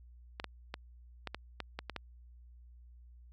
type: clicks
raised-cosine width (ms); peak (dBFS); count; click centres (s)
0.3; -22; 9; 0.399 / 0.443 / 0.741 / 1.273 / 1.346 / 1.603 / 1.79 / 1.897 / 1.963
effects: added 60 Hz sine -53 dBFS peak until 3.32 s